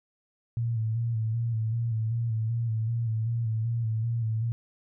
sine tone with vibrato, 113.7 Hz, A#2, 43 cents flat, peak -25 dBFS, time 0.57-4.52 s, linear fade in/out 0 ms, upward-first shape square, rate 2.6 Hz, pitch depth 45 cents each way, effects none

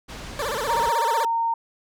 pink low-pass noise, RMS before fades -37 dBFS, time 0.08-0.91 s, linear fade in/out 20 ms, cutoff 6500 Hz, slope 12 dB/octave
20% pulse tone with vibrato, 508 Hz, B4, 49 cents sharp, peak -20 dBFS, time 0.39-1.25 s, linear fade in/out 2 ms, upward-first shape sine, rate 16 Hz, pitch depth 280 cents each way
sine tone with pitch glide, 932.3 to 920 Hz, A#5 to A#5, 0 to -23 cents, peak -20 dBFS, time 0.69-1.54 s, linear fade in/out 5 ms, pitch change -23 cents, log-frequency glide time 0.93-1.2 s
effects none

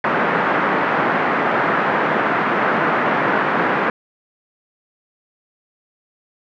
white band-pass noise, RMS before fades -18 dBFS, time 0.04-3.9 s, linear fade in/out 2 ms, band 160 to 1700 Hz, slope 24 dB/octave, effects none

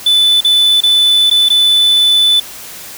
triangle tone with dropouts, 3498 Hz, A7, 11 cents flat, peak -5 dBFS, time 0.06-2.4 s, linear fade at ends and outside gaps 5 ms, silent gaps 0.407-0.446 / 0.806-0.834 / 1.3-1.311 / 1.488-1.501 s, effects white hiss -30 dBFS RMS until 2.97 s

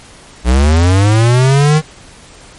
square linear sweep, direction up, 58.27 to 157.9 Hz, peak -7 dBFS, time 0.44-1.82 s, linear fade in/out 50 ms, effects pink hiss -38 dBFS RMS until 2.58 s + MP3 48 kbps

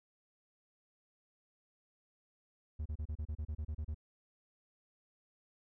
triangle tone bursts, 76 Hz, D#2, 40 cents flat, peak -34 dBFS, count 12, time 2.79-3.946 s, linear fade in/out 10 ms, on 67 ms, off 32 ms, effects none

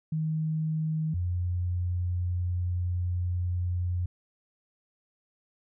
sine tone pair in turn, 157.3 / 88.95 Hz, D#3 / F2, +19 / +32 cents, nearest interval minor seventh, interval 987 cents, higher first, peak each -26 / -26 dBFS, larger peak neither, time 0.12-1.14 / 1.14-4.06 s, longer second, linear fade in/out 5 ms, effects none

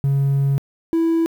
triangle tone pair in turn, 138.59 / 329.6 Hz, C#3 / E4, 0 / 0 cents, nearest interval octave + minor third, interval 1500 cents, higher second, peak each -12 dBFS, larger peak neither, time 0.04-0.58 / 0.93-1.26 s, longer first, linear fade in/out 0 ms, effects tanh soft clip ceiling -9 dBFS + 8-bit

